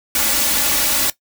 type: noise with comb filter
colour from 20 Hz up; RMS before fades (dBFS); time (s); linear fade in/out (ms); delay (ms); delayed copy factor
white; -17; 0.15-1.1; 2; 3.5; +0.75
effects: noise-tail reverb RT60 0.1 s tail -17 dB re dry